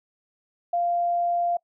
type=tone; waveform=sine; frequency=695 Hz; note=F5; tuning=9 cents flat; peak=-21 dBFS; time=0.73-1.57 s; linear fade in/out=5 ms; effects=noise-tail reverb RT60 0.1 s tail -24 dB re dry